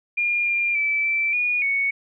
sine tone with pitch steps, 2413 / 2397 / 2315 / 2331 / 2448 / 2221 Hz, D7 / D7 / D7 / D7 / D#7 / C#7, +46 / +35 / -25 / -14 / -29 / +3 cents, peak -19 dBFS, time 0.17-1.91 s, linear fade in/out 10 ms, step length 290 ms, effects none

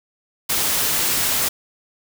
white noise, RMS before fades -20 dBFS, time 0.49-1.49 s, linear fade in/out 10 ms, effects none

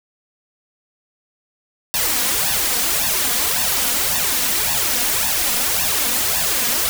white noise with flanger, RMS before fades -19 dBFS, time 1.94-6.89 s, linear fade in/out 0 ms, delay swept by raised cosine 1.1 to 4.2 ms, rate 1.8 Hz, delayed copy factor +0.85, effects none

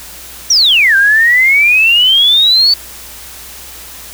sine exponential two-way sweep, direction down then up, 5970 to 1560 to 4548 Hz, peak -5 dBFS, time 0.5-2.74 s, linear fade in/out 5 ms, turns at 0.96 s, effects added 60 Hz sine -40 dBFS peak until 4.13 s + white hiss -31 dBFS RMS until 4.13 s

